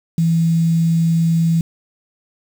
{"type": "tone with quantisation", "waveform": "sine", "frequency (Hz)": 165.2, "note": "E3", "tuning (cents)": 4, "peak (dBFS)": -12, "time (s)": [0.18, 1.61], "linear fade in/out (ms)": 2, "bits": 6, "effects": []}